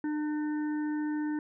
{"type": "harmonic tone", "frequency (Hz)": 301.2, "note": "D4", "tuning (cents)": 44, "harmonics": [1, 3, 5, 6], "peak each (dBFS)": [-29, -44, -47, -48], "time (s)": [0.04, 1.39], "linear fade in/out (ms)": 2, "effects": []}